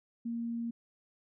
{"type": "tone", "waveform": "sine", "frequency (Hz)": 233.1, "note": "A#3", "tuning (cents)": 0, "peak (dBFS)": -33, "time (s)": [0.25, 0.71], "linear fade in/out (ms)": 10, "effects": []}